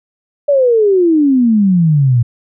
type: exponential sweep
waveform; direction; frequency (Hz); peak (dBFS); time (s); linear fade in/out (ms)
sine; down; 587.3 to 114.9; -7; 0.48-2.23; 10
effects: none